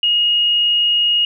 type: tone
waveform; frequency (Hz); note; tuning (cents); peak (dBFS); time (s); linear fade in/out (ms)
sine; 2871; F7; +47; -12; 0.03-1.25; 2
effects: none